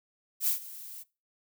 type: noise with ADSR envelope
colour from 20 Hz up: violet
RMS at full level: -25 dBFS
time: 0.4-1.04 s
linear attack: 77 ms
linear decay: 110 ms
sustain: -19 dB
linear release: 26 ms
effects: noise-tail reverb RT60 0.3 s tail -22 dB re dry